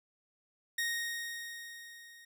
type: tone with level ramp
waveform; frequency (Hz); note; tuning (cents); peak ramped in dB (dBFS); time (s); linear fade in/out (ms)
sawtooth; 1864.7; A#6; 0; -27 to -50; 0.78-2.25; 5
effects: none